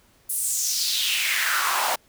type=noise with high-pass filter sweep; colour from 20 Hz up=pink; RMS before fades=-24 dBFS; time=0.29-1.96 s; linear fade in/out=10 ms; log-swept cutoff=11000 to 720 Hz; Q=3.4; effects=pink hiss -59 dBFS RMS until 2.08 s